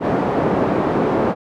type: band-pass noise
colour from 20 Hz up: pink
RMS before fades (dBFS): -18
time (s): 0-1.35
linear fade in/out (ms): 50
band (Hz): 210 to 780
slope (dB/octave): 12
effects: none